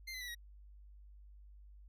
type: tone with pitch steps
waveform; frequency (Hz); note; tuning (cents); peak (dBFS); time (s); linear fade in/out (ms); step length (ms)
25% pulse; 2093 / 2026 / 1961.9 / 1899.4; C7 / B6 / B6 / A#6; 0 / +44 / -12 / +32; -39; 0.07-0.35; 10; 70
effects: added 50 Hz sine -54 dBFS peak until 1.88 s